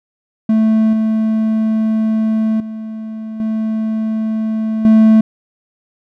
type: tone with level steps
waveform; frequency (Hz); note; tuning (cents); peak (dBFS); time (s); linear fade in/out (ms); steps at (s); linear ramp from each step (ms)
triangle; 219.7; A3; -2; -7 / -10 / -21 / -13 / -3; 0.49-5.21; 5; 0.93 / 2.6 / 3.4 / 4.85; 2
effects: none